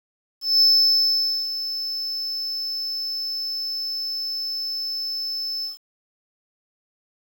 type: tone with ADSR envelope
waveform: triangle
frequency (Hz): 5260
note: E8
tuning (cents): -5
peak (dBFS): -11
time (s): 0.41-5.78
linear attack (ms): 200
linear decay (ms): 860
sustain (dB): -13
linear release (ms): 140
effects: 8-bit